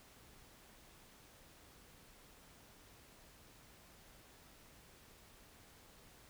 silence, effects pink hiss -62 dBFS RMS until 6.29 s

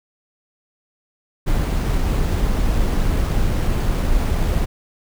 brown noise with sample-and-hold, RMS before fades -18 dBFS, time 1.46-4.66 s, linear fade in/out 20 ms, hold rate 11025 Hz, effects none

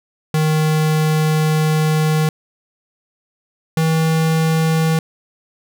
square tone pair in turn, 155.56 / 160.58 Hz, D#3 / E3, 0 / -45 cents, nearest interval minor second, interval 55 cents, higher second, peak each -14 dBFS, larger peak neither, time 0.34-2.29 / 3.77-4.99 s, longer first, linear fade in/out 2 ms, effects none

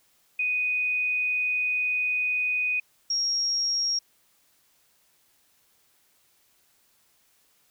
sine tone pair in turn, 2489 / 5588 Hz, D#7 / F8, 0 / 0 cents, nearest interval octave + major second, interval 1400 cents, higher second, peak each -23 dBFS, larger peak neither, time 0.39-2.8 / 3.1-3.99 s, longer first, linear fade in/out 5 ms, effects white hiss -65 dBFS RMS until 7.7 s

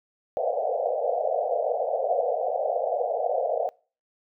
white band-pass noise, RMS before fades -26 dBFS, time 0.37-3.69 s, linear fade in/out 0 ms, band 470 to 750 Hz, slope 96 dB/octave, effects noise-tail reverb RT60 0.4 s tail -25 dB re dry

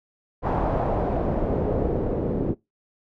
pink noise with low-pass filter sweep, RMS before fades -24 dBFS, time 0.42-2.55 s, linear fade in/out 50 ms, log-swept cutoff 850 to 390 Hz, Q 2, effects noise-tail reverb RT60 0.2 s tail -23 dB re dry

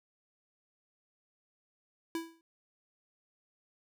square tone with exponential decay, 329.6 Hz, E4, in tune, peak -31 dBFS, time 2.15-2.41 s, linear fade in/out 1 ms, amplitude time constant 56 ms, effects none

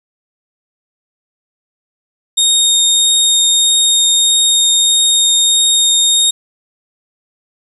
25% pulse tone with vibrato, 3702 Hz, A#7, 13 cents flat, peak -4 dBFS, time 2.37-6.31 s, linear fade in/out 10 ms, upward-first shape triangle, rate 1.6 Hz, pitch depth 8 cents each way, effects 7-bit

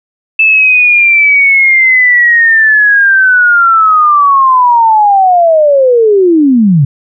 sine linear sweep, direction down, 2637 to 130.81 Hz, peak -3 dBFS, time 0.39-6.85 s, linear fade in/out 5 ms, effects none

